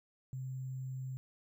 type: tone with sample-and-hold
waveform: sine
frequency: 130.81 Hz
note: C3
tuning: in tune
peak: -38 dBFS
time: 0.33-1.17 s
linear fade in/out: 0 ms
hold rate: 7350 Hz
effects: none